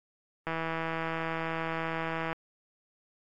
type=click train; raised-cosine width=0.5 ms; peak=-18 dBFS; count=304; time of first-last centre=0.47-2.329 s; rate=163 Hz; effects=AAC 64 kbps